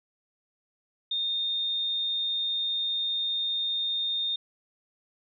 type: tone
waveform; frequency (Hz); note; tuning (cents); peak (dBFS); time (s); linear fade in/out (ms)
sine; 3655; A#7; -35; -26; 1.11-4.36; 5
effects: none